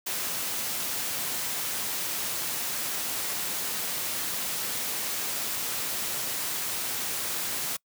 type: noise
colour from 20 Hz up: white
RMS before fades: -31 dBFS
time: 0.06-7.77 s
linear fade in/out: 10 ms
effects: noise-tail reverb RT60 0.1 s tail -26 dB re dry + high-pass 100 Hz 12 dB/octave